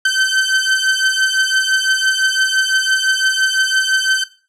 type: beating tone pair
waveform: sawtooth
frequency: 1538 / 1543.9 Hz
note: G6 / G6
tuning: -33 / -27 cents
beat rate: 5.9 Hz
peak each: -12 dBFS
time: 0.05-4.24 s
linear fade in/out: 5 ms
effects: noise-tail reverb RT60 0.4 s tail -17 dB re dry + low-pass 8000 Hz 12 dB/octave

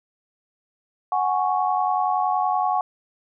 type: chord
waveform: sine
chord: F# suspended second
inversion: none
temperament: equal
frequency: 740 / 830.6 / 1108.7 Hz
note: F#5 / G#5 / C#6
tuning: 0 / 0 / 0 cents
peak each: -22 / -24 / -25 dBFS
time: 1.12-2.81 s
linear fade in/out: 2 ms
effects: none

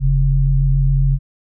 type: tone pair together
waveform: sine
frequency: 43.12 / 136.9 Hz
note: F1 / C#3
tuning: -21 / -21 cents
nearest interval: octave + minor sixth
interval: 2000 cents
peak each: -14 dBFS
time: 0-1.19 s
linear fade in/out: 50 ms
effects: none

